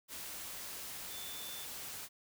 sine tone in noise, 3527 Hz, A7, 3 cents sharp, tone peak -48 dBFS, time 1.09-1.67 s, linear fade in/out 50 ms, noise white, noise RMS -45 dBFS, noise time 0.08-2.09 s, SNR -6 dB, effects none

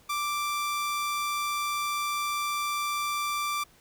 sawtooth tone, 1175 Hz, D6, 1 cent sharp, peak -24 dBFS, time 0.09-3.64 s, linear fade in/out 10 ms, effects pink hiss -59 dBFS RMS until 3.8 s

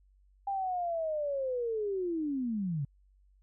sine linear sweep, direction down, 802 to 132.6 Hz, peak -30 dBFS, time 0.47-2.85 s, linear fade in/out 5 ms, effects added 48 Hz sine -61 dBFS peak until 3.42 s

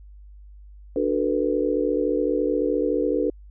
sine chord, B minor seventh, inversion first, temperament just, 296.3 / 370.4 / 444.5 / 493.9 Hz, D4 / F#4 / A4 / B4, +15 / +2 / +18 / 0 cents, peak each -25 / -27 / -25 / -25 dBFS, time 0.96-3.3 s, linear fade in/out 2 ms, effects added 50 Hz sine -42 dBFS peak until 3.5 s

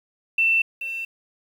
sine tone pair in turn, 2680 / 2689 Hz, E7 / E7, +28 / +34 cents, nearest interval unison, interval 6 cents, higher second, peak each -16 / -27 dBFS, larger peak first, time 0.38-0.62 / 0.81-1.05 s, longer neither, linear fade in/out 5 ms, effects 8-bit

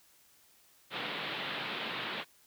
white band-pass noise, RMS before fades -38 dBFS, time 0.9-2.25 s, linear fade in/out 50 ms, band 120 to 3800 Hz, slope 48 dB/octave, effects white hiss -64 dBFS RMS until 2.46 s

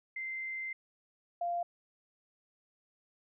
sine tone pair in turn, 2081 / 694.5 Hz, C7 / F5, -10 / -10 cents, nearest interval octave + perfect fifth, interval 1900 cents, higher first, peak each -36 / -31 dBFS, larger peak second, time 0.16-0.73 / 1.41-1.63 s, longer first, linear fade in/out 5 ms, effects none

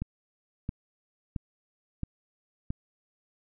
click train, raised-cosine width 5 ms, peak -19 dBFS, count 5, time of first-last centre 0.02-2.705 s, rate 1.49 Hz, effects none

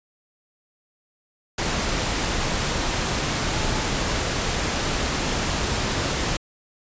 sine tone in noise, 863 Hz, A5, 34 cents flat, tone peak -35 dBFS, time 3.54-3.9 s, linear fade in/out 5 ms, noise pink, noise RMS -24 dBFS, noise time 1.58-6.37 s, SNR -14 dB, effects resampled to 16000 Hz

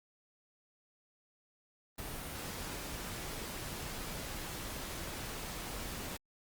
pink noise, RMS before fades -42 dBFS, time 1.98-6.17 s, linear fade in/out 5 ms, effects Opus 32 kbps

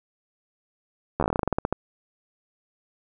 slowing click train, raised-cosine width 1 ms, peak -9 dBFS, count 16, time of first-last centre 1.2-1.726 s, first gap 12 ms, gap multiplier 1.14, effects none

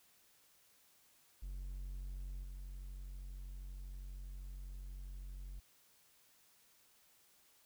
triangle tone with level steps, 46.25 Hz, F#1, in tune, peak -40 / -43 dBFS, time 1.42-5.6 s, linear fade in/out 10 ms, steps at 2.43 s, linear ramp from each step 5 ms, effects white hiss -69 dBFS RMS until 7.65 s

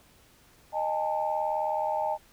sine tone cluster, 618 / 815 / 894 Hz, D#5 / G#5 / A5, -12 / -33 / +27 cents, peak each -30 dBFS, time 0.72-2.18 s, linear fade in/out 50 ms, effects tanh soft clip ceiling -16 dBFS + pink hiss -59 dBFS RMS until 2.32 s

